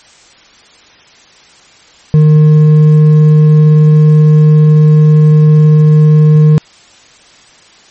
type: tone with hard clipping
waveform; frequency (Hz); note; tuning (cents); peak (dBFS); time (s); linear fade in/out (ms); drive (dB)
sine; 153; D#3; -29; -3; 2.14-6.58; 0; 4
effects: white hiss -41 dBFS RMS until 7.9 s + MP3 32 kbps